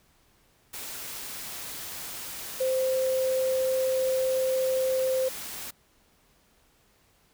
sine tone in noise, 521 Hz, C5, 7 cents flat, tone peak -23 dBFS, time 2.6-5.29 s, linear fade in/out 10 ms, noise white, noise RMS -38 dBFS, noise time 0.73-5.71 s, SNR +12 dB, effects pink hiss -64 dBFS RMS until 7.33 s

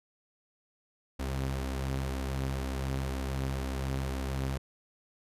sawtooth tone pair together, 67 / 132 Hz, C2 / C3, +42 / +16 cents, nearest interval octave, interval 1174 cents, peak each -28 / -34 dBFS, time 1.19-4.58 s, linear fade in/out 10 ms, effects resampled to 32000 Hz

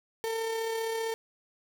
35% pulse tone with amplitude modulation, 450.9 Hz, A4, 42 cents sharp, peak -27 dBFS, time 0.24-1.14 s, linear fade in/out 0 ms, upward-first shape sine, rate 35.3 Hz, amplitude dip 30%, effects none

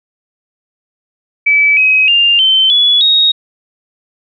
sine tone with pitch steps, 2300 / 2537 / 2799 / 3088 / 3407 / 3758 Hz, D7 / D#7 / F7 / G7 / G#7 / A#7, -37 / +33 / +3 / -27 / +44 / +13 cents, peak -6 dBFS, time 1.46-3.32 s, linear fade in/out 10 ms, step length 310 ms, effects none

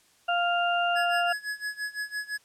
harmonic tone, 698.5 Hz, F5, in tune, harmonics 1 / 2 / 4, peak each -25 / -28 / -31 dBFS, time 0.28-1.33 s, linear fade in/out 10 ms
square tone with tremolo, 1688 Hz, G#6, 28 cents sharp, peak -29 dBFS, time 0.95-2.38 s, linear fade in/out 20 ms, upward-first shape sine, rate 5.9 Hz, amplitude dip 90%
effects white hiss -62 dBFS RMS until 2.44 s + low-pass 10000 Hz 12 dB/octave

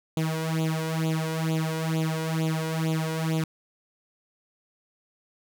sawtooth tone with flanger, 160 Hz, D#3, 49 cents sharp, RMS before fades -27 dBFS, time 0.17-3.44 s, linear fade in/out 2 ms, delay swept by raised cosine 0.28 to 2.08 ms, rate 2.2 Hz, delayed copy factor +0.85, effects none

